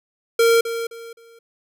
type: tone with echo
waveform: square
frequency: 461.6 Hz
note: A#4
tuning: 17 cents flat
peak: -13 dBFS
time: 0.39-0.61 s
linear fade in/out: 5 ms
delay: 260 ms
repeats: 3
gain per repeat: -11 dB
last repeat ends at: 1.39 s
effects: none